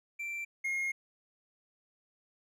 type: tone pair in turn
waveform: triangle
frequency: 2349 / 2145 Hz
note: D7 / C7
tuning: 0 / +42 cents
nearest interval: major second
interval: 158 cents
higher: first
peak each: -34 / -29 dBFS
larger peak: second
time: 0.19-0.45 / 0.64-0.92 s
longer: second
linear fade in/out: 10 ms
effects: none